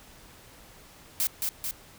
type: noise with echo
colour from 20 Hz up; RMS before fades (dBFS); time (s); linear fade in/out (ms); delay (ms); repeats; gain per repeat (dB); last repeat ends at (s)
blue; -26; 1.2-1.27; 0; 220; 2; -3; 1.71
effects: pink hiss -52 dBFS RMS until 1.98 s